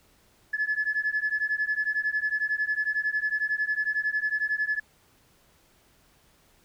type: beating tone pair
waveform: sine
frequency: 1712 / 1723 Hz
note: A6 / A6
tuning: -48 / -37 cents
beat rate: 11 Hz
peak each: -27 dBFS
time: 0.53-4.8 s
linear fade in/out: 10 ms
effects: tanh soft clip ceiling -18 dBFS + pink hiss -62 dBFS RMS until 6.64 s